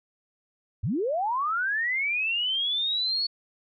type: linear sweep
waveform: sine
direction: up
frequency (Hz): 74.4 to 4435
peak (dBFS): -24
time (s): 0.83-3.27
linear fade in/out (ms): 10
effects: none